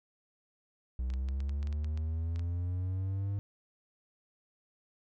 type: linear sweep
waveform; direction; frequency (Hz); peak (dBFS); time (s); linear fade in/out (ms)
triangle; up; 61.74 to 100.8; -29; 0.99-3.39; 0
type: clicks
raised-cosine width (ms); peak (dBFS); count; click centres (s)
0.2; -33; 12; 1.102 / 1.138 / 1.287 / 1.404 / 1.494 / 1.629 / 1.672 / 1.727 / 1.845 / 1.975 / 2.36 / 2.394
effects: none